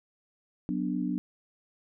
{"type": "chord", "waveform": "sine", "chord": "B minor", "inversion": "second", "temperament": "equal", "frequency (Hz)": [185, 246.9, 293.7], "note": ["F#3", "B3", "D4"], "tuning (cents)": [0, 0, 0], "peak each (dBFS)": -32, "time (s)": [0.69, 1.18], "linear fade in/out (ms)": 0, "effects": []}